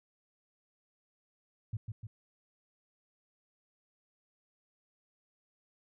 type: tone with echo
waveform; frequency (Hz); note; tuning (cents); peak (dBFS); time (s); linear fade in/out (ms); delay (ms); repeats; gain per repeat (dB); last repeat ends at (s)
sine; 108.9; A2; -17; -32; 1.73-1.77; 5; 150; 2; -4; 2.07
effects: none